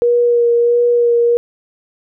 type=tone with vibrato; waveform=sine; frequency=476.2 Hz; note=A#4; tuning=37 cents sharp; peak=-9 dBFS; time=0.02-1.37 s; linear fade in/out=0 ms; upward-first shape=sine; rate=1.5 Hz; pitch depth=16 cents each way; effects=none